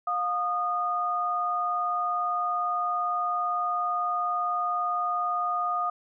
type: tone pair together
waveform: sine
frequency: 711 / 1228.7 Hz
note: F5 / D#6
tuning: +31 / -22 cents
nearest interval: major sixth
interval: 947 cents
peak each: -30 / -26 dBFS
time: 0.07-5.9 s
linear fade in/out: 5 ms
effects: none